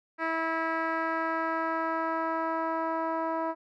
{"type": "tone with low-pass filter sweep", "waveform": "10% pulse", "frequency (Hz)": 325.3, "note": "E4", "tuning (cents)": -23, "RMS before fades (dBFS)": -30, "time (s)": [0.18, 3.55], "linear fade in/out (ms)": 50, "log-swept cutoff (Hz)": [1900, 950], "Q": 1.6, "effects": []}